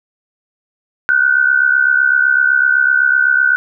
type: tone pair together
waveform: sine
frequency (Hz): 1454 / 1521.9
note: F#6 / F#6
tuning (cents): -31 / +48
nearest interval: minor second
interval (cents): 79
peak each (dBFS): -12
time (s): 1.09-3.56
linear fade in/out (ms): 0
effects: none